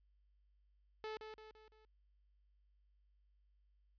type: tone with echo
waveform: sawtooth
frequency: 434.1 Hz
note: A4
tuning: 23 cents flat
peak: -39 dBFS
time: 1.04-1.17 s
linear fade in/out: 0 ms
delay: 170 ms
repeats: 4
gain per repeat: -6 dB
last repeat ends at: 1.85 s
effects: added 50 Hz sine -70 dBFS peak until 3.98 s + resampled to 11025 Hz